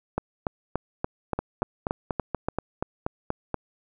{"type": "two click trains", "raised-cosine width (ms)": 1, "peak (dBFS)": [-11, -12], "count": [9, 10], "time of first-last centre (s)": [[0.18, 2.485], [1.39, 3.543]], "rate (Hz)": [3.47, 4.18], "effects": []}